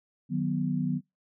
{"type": "chord", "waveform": "sine", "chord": "B major", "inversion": "first", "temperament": "just", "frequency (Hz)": [154.34, 185.21, 246.9], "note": ["D#3", "F#3", "B3"], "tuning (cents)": [-14, 2, 0], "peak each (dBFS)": -30, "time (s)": [0.29, 1.01], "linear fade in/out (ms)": 50, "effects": ["noise-tail reverb RT60 0.2 s tail -25 dB re dry"]}